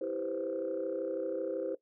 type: chord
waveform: sine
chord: C major seventh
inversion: first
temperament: just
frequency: 327 / 392.4 / 490.5 / 523.3 Hz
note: E4 / G4 / B4 / C5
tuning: -14 / +2 / -12 / 0 cents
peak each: -38 / -38 / -39 / -35 dBFS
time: 0.01-1.75 s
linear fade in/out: 5 ms
effects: noise-tail reverb RT60 0.1 s tail -17 dB re dry + tanh soft clip ceiling -25 dBFS